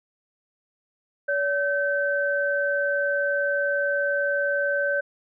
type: tone pair together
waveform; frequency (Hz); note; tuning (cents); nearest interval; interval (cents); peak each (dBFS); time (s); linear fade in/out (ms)
sine; 570 / 1541.2; C#5 / G6; +48 / -30; octave + perfect fourth; 1722; -24; 1.28-5.01; 10
effects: none